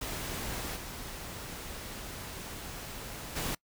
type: noise with level steps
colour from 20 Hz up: pink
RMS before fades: -37 / -42 / -34 dBFS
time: 0.01-3.55 s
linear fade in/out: 5 ms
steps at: 0.75 / 3.35 s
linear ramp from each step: 20 ms
effects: noise-tail reverb RT60 0.1 s tail -25 dB re dry